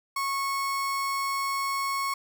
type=tone; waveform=35% pulse; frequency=1100 Hz; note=C#6; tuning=14 cents flat; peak=-25 dBFS; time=0.16-2.14 s; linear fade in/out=5 ms; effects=none